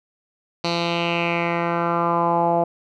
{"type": "tone with low-pass filter sweep", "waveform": "10% pulse", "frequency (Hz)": 170.4, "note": "F3", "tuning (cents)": -42, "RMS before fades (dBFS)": -21, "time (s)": [0.64, 2.64], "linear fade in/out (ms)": 5, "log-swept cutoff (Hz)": [4400, 710], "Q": 3.6, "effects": []}